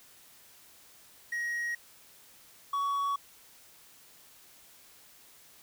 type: tone pair in turn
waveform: triangle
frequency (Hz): 1890 / 1123.8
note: A#6 / C#6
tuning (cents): +23 / +23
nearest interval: major sixth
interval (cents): 900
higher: first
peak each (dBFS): -29 / -26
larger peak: second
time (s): 1.32-1.75 / 2.73-3.16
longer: neither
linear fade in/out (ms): 5
effects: white hiss -57 dBFS RMS until 5.62 s